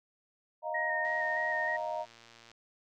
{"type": "chord", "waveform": "sine", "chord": "Eb suspended second", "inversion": "none", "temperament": "equal with one note detuned", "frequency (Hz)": [622.3, 702.9, 932.3], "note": ["Eb5", "F5", "Bb5"], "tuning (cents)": [0, 11, 0], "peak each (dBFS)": [-36, -38, -37], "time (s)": [0.62, 2.06], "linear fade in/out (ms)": 50}
{"type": "tone with vibrato", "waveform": "sine", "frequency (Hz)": 1864.7, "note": "A#6", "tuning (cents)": 0, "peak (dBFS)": -31, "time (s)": [0.74, 1.77], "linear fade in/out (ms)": 10, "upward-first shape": "square", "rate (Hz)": 3.2, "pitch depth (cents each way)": 18}
{"type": "click train", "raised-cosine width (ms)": 0.2, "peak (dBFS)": -37, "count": 171, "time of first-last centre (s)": [1.05, 2.516], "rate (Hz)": 116}
{"effects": []}